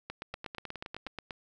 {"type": "two click trains", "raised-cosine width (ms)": 0.3, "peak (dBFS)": [-22, -24], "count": [11, 8], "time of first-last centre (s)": [[0.1, 1.308], [0.34, 1.07]], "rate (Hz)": [8.28, 9.59], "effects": []}